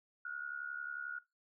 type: tone with amplitude modulation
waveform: sine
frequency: 1442 Hz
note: F#6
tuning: 45 cents flat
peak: -36 dBFS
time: 0.25-1.19 s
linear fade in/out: 5 ms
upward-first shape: sine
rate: 71.2 Hz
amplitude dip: 80%
effects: noise-tail reverb RT60 0.2 s tail -18 dB re dry